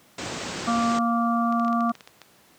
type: low-pass noise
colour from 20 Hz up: pink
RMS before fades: -31 dBFS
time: 0.18-0.99 s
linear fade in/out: 5 ms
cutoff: 8200 Hz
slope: 96 dB/octave
type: harmonic tone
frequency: 233.1 Hz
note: A#3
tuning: in tune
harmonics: 1 / 3 / 5 / 6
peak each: -22 / -27 / -25 / -38 dBFS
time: 0.67-1.92 s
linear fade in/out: 10 ms
type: clicks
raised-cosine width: 0.2 ms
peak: -25 dBFS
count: 11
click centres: 1.525 / 1.597 / 1.648 / 1.681 / 1.729 / 1.807 / 1.895 / 1.953 / 2.008 / 2.075 / 2.217 s
effects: pink hiss -56 dBFS RMS until 2.58 s + high-pass 150 Hz 12 dB/octave